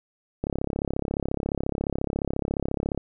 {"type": "click train", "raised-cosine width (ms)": 2, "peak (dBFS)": -13, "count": 88, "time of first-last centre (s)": [0.44, 2.976], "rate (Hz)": 34.3, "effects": []}